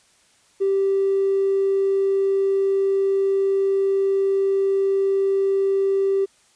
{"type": "tone with tanh clipping", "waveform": "triangle", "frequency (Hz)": 390.6, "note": "G4", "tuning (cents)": -6, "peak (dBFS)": -16, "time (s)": [0.6, 6.26], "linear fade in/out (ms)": 20, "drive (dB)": 1, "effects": ["white hiss -58 dBFS RMS until 6.55 s", "resampled to 22050 Hz"]}